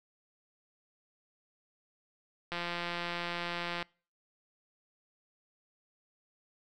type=click train; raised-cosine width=0.3 ms; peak=-20 dBFS; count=227; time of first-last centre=2.52-3.826 s; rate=173 Hz; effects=noise-tail reverb RT60 0.4 s tail -26 dB re dry